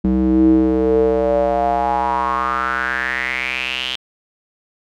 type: tone with band-pass filter sweep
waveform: square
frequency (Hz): 63.9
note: C2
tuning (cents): -40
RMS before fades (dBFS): -17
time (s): 0.04-3.96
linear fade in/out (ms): 5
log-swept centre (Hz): 240 to 3200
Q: 6.2
effects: none